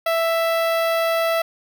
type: tone with notch filter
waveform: sawtooth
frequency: 661 Hz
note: E5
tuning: 5 cents sharp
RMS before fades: -20 dBFS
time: 0.06-1.42 s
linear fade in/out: 5 ms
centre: 7300 Hz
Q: 0.72
effects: none